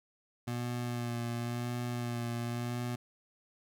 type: tone with vibrato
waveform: 25% pulse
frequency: 120 Hz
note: B2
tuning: 49 cents flat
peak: -30 dBFS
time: 0.47-2.96 s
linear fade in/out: 10 ms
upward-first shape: sine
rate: 0.94 Hz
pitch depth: 24 cents each way
effects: none